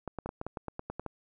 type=clicks; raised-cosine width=1 ms; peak=-22 dBFS; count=12; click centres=0.077 / 0.187 / 0.26 / 0.291 / 0.414 / 0.466 / 0.572 / 0.683 / 0.794 / 0.9 / 0.996 / 1.063 s; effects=none